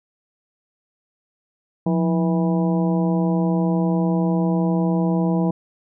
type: harmonic tone with a mistuned harmonic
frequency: 163.1 Hz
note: E3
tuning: 18 cents flat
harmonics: 1 / 2 / 3 / 4 / 5 / 6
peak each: -18 / -24 / -28 / -30 / -32 / -34 dBFS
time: 1.86-5.51 s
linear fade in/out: 5 ms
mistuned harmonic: 1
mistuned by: +130 cents
effects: none